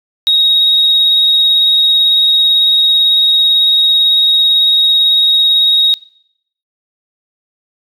sine tone with vibrato, 3770 Hz, A#7, 19 cents sharp, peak -6 dBFS, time 0.27-5.94 s, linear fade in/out 0 ms, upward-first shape sine, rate 18 Hz, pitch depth 12 cents each way, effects noise-tail reverb RT60 0.7 s tail -23 dB re dry + tanh soft clip ceiling -2 dBFS

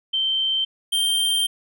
sine / square tone pair in turn, 3116 / 3159 Hz, G7 / G7, -11 / +13 cents, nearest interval unison, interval 24 cents, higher second, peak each -19 dBFS, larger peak neither, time 0.13-0.65 / 0.92-1.47 s, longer second, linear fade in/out 10 ms, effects none

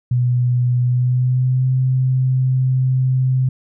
sine tone with pitch glide, 123.47 to 129.53 Hz, B2 to C3, 0 to -17 cents, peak -13 dBFS, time 0.11-3.49 s, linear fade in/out 5 ms, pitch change +83 cents, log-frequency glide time 0.83-1.68 s, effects none

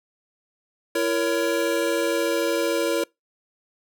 square chord, A# diminished, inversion second, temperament just, 335.6 / 466.2 / 559.4 Hz, E4 / A#4 / C#5, +31 / 0 / +16 cents, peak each -26 dBFS, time 0.95-3.04 s, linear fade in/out 5 ms, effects noise-tail reverb RT60 0.2 s tail -26 dB re dry

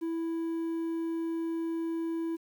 triangle tone, 330 Hz, E4, 2 cents sharp, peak -28 dBFS, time 0.01-2.37 s, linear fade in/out 20 ms, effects 10-bit

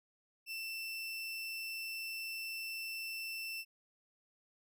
30% pulse tone, 2672 Hz, E7, 23 cents sharp, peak -37 dBFS, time 0.46-3.65 s, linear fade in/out 50 ms, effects none

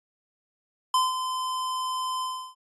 square tone with ADSR envelope, 1027 Hz, C6, 33 cents flat, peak -19 dBFS, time 0.94-2.55 s, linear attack 3 ms, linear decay 180 ms, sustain -9 dB, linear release 330 ms, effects resampled to 24000 Hz

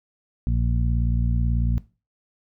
harmonic tone, 58.27 Hz, A#1, in tune, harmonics 1 / 2 / 3 / 4, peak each -21 / -25 / -31 / -32 dBFS, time 0.47-1.78 s, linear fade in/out 0 ms, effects noise-tail reverb RT60 0.3 s tail -17 dB re dry

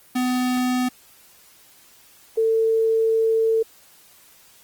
square / sine tone pair in turn, 251.3 / 447.8 Hz, B3 / A4, +30 / +30 cents, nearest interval minor seventh, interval 1000 cents, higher second, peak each -20 / -16 dBFS, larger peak second, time 0.15-0.89 / 2.37-3.63 s, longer second, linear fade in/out 10 ms, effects white hiss -52 dBFS RMS until 4.63 s + Opus 24 kbps

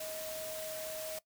sine tone in noise, 630 Hz, D#5, 21 cents sharp, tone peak -41 dBFS, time 0-1.19 s, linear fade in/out 5 ms, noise white, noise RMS -44 dBFS, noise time 0-1.19 s, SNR 0 dB, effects noise-tail reverb RT60 0.1 s tail -19 dB re dry

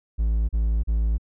triangle tone bursts, 54.9 Hz, A1, 3 cents flat, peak -17 dBFS, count 3, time 0.18-1.182 s, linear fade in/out 20 ms, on 310 ms, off 36 ms, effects none

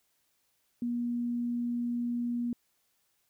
sine tone, 239.6 Hz, A#3, 48 cents sharp, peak -29 dBFS, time 0.82-2.53 s, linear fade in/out 2 ms, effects white hiss -74 dBFS RMS until 3.29 s

